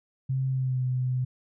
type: tone with pitch glide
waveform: sine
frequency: 132.3 to 127.28 Hz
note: C3 to C3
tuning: +20 to -47 cents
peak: -24 dBFS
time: 0.29-1.25 s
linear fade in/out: 10 ms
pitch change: -67 cents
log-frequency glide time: 0.48-0.84 s
effects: none